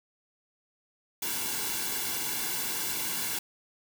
white noise with comb filter, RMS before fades -32 dBFS, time 1.22-3.39 s, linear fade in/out 5 ms, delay 1.6 ms, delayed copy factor -0.7, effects none

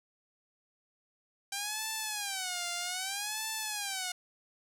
5% pulse tone with vibrato, 784 Hz, G5, in tune, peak -22 dBFS, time 1.52-4.12 s, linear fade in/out 5 ms, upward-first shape sine, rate 0.63 Hz, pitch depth 200 cents each way, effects none

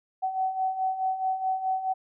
sine beating tone pair, 753 / 757.7 Hz, F#5 / F#5, +30 / +41 cents, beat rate 4.7 Hz, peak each -32 / -26 dBFS, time 0.22-1.94 s, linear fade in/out 20 ms, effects none

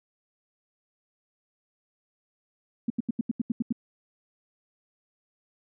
sine tone bursts, 233.1 Hz, A#3, in tune, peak -22 dBFS, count 9, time 2.88-3.726 s, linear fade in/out 5 ms, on 22 ms, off 81 ms, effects none

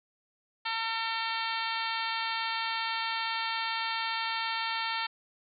harmonic tone with a mistuned harmonic, 452.2 Hz, A4, 47 cents sharp, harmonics 2 / 3 / 4 / 5 / 6 / 7 / 8 / 9 / 10, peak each -35 / -37 / -38 / -39 / -40 / -40 / -41 / -42 / -42 dBFS, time 0.65-5.07 s, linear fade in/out 10 ms, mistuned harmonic 10, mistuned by -15 cents, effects none

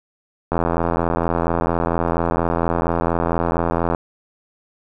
click train, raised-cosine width 1 ms, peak -5 dBFS, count 290, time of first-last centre 0.52-3.948 s, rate 84.3 Hz, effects none

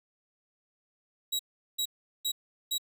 sawtooth tone bursts, 3859 Hz, B7, 41 cents flat, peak -25 dBFS, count 4, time 1.32-2.782 s, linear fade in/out 10 ms, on 73 ms, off 390 ms, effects none

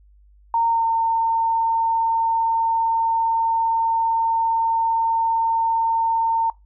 sine tone with pitch glide, 921 to 908.8 Hz, A#5 to A#5, -21 to -44 cents, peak -16 dBFS, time 0.54-6.5 s, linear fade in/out 2 ms, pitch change -23 cents, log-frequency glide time 0.69-0.85 s, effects noise-tail reverb RT60 0.2 s tail -22 dB re dry + added 50 Hz sine -49 dBFS peak until 6.65 s

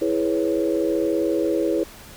sine chord, C# minor seventh, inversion first, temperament equal, 329.6 / 415.3 / 493.9 / 554.4 Hz, E4 / G#4 / B4 / C#5, 0 / 0 / 0 / 0 cents, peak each -22 / -25 / -26 / -26 dBFS, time 0.01-1.84 s, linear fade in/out 10 ms, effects pink hiss -43 dBFS RMS until 2.16 s

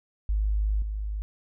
sine tone with level steps, 51.91 Hz, G#1, in tune, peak -22 / -28 dBFS, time 0.29-1.22 s, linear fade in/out 0 ms, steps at 0.82 s, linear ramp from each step 2 ms, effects none

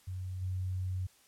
sine tone with level steps, 92.6 Hz, F#2, 2 cents sharp, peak -36 / -32 dBFS, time 0.07-1.07 s, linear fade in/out 10 ms, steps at 0.41 s, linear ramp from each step 20 ms, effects white hiss -64 dBFS RMS until 1.27 s + low-pass 12000 Hz 12 dB/octave

